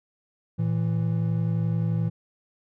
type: tone pair together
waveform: triangle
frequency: 113.69 / 165.2 Hz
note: A#2 / E3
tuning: -43 / +4 cents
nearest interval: tritone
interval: 647 cents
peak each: -23 dBFS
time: 0.58-2.1 s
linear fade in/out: 20 ms
effects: none